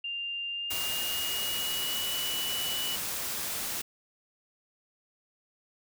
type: tone with pitch glide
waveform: sine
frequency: 2794 to 2952 Hz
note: F7 to F#7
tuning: 0 to -5 cents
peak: -32 dBFS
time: 0.04-2.96 s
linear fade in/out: 5 ms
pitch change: +95 cents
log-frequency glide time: 0.51-2.11 s
type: noise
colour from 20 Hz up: white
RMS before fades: -34 dBFS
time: 0.7-3.82 s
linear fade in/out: 10 ms
effects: none